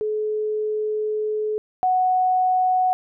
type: tone pair in turn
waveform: sine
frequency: 427.7 / 739.8 Hz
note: A4 / F#5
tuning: -49 / 0 cents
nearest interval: major sixth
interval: 949 cents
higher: second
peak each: -21 / -16 dBFS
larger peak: second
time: 0.01-1.58 / 1.83-2.93 s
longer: first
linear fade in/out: 0 ms
effects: none